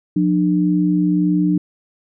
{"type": "tone pair together", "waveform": "sine", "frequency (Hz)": [178.38, 300], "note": ["F3", "D4"], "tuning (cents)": [37, 37], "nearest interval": "major sixth", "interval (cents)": 900, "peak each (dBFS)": -16, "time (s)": [0.16, 1.58], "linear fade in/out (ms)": 5, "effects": []}